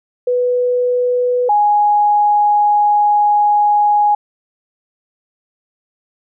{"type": "tone pair in turn", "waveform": "sine", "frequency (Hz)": [493.9, 830.6], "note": ["B4", "G#5"], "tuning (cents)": [0, 0], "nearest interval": "major sixth", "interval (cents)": 900, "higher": "second", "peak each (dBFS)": [-12, -9], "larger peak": "second", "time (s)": [[0.27, 1.49], [1.49, 4.15]], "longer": "second", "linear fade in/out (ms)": 5, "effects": []}